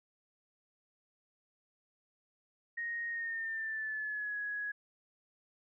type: tone with pitch glide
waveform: sine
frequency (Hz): 1867 to 1672.9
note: A#6 to G#6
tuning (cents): +2 to +12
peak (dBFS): -35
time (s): 2.77-4.72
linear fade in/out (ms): 10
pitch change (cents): -190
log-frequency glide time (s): 3.09-4.37
effects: none